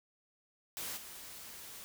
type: noise with level steps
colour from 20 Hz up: white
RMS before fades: -41 / -49 dBFS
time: 0.77-1.84 s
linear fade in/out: 0 ms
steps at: 0.96 s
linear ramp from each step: 20 ms
effects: none